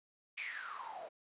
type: noise with band-pass filter sweep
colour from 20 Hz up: white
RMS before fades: -45 dBFS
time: 0.37-1.09 s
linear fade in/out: 10 ms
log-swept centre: 2500 to 590 Hz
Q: 9.9
effects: resampled to 8000 Hz